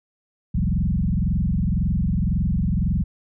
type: tone with frequency modulation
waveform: sine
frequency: 118.7 Hz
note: A#2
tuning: 32 cents sharp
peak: -18 dBFS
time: 0.54-3.04 s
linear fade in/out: 10 ms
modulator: 21.9 Hz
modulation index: 3.7
effects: none